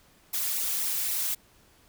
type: noise with flanger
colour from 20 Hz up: blue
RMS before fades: -29 dBFS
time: 0.33-1.35 s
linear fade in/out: 10 ms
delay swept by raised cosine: 0.61 to 3.31 ms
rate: 3.9 Hz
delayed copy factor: -0.85
effects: pink hiss -60 dBFS RMS until 1.88 s